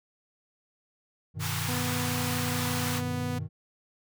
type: chord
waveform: triangle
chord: G augmented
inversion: none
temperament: equal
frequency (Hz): 98 / 123.47 / 155.56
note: G2 / B2 / D#3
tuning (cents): 0 / 0 / 0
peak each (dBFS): -33 / -35 / -33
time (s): 1.34-3.49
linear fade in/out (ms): 50
type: high-pass noise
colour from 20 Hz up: pink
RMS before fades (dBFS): -34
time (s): 1.39-3.02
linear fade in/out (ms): 50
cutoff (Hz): 800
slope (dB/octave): 48
type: tone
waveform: sawtooth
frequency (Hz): 246.9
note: B3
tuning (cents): 0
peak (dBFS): -28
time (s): 1.68-3.39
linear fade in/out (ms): 10
effects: none